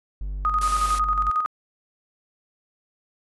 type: tone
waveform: triangle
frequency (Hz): 49.01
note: G1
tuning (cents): 0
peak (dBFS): -25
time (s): 0.21-1.3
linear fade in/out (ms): 0
type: tone with tremolo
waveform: sine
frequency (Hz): 1244.5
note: D#6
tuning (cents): 0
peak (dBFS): -18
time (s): 0.45-1.46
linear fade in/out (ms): 0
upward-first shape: square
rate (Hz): 11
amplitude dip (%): 50
type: noise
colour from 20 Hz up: white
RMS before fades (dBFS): -32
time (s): 0.61-0.99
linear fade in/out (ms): 5
effects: resampled to 24000 Hz